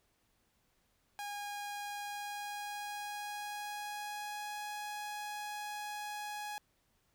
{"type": "tone with pitch glide", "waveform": "sawtooth", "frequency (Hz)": [819, 834.3], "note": ["G#5", "G#5"], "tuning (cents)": [-24, 8], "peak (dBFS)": -36, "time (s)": [1.19, 6.58], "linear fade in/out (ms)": 0, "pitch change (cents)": 32, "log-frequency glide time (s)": [2.01, 4.59], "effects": ["pink hiss -75 dBFS RMS until 7.14 s"]}